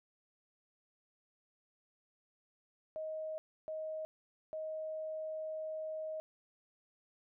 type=tone bursts at uneven times; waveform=sine; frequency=628 Hz; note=D#5; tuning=16 cents sharp; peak=-38 dBFS; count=3; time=2.96-3.38 / 3.68-4.05 / 4.53-6.2 s; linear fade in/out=0 ms; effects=none